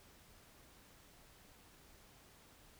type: silence
effects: pink hiss -63 dBFS RMS until 2.79 s